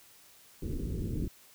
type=low-pass noise; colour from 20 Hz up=pink; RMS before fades=-34 dBFS; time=0.62-1.28 s; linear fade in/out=5 ms; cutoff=420 Hz; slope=48 dB/octave; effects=white hiss -58 dBFS RMS until 1.54 s